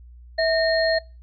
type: tone cluster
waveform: sine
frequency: 651 / 1835 / 4240 Hz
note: E5 / A#6 / C8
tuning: -22 / -28 / +22 cents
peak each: -19 / -25 / -27 dBFS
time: 0.38-0.99 s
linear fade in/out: 10 ms
effects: noise-tail reverb RT60 0.3 s tail -24 dB re dry + added 60 Hz sine -42 dBFS peak until 1.22 s